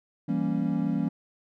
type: chord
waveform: triangle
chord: E diminished seventh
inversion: none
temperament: equal with one note detuned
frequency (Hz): 166.92 / 196 / 233.1 / 277.2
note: E3 / G3 / Bb3 / Db4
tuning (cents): +22 / 0 / 0 / 0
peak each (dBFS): -28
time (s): 0.28-1.09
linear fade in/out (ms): 10
effects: none